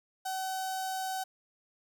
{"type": "tone with notch filter", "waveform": "sawtooth", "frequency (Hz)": 759, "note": "F#5", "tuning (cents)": 44, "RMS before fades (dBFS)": -35, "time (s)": [0.25, 1.24], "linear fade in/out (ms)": 10, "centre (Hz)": 2200, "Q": 0.88, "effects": []}